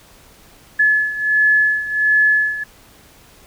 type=beating tone pair; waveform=sine; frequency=1714 / 1715.4 Hz; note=A6 / A6; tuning=-46 / -44 cents; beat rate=1.4 Hz; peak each=-14 / -18 dBFS; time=0.79-2.64 s; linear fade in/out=10 ms; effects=pink hiss -47 dBFS RMS until 3.46 s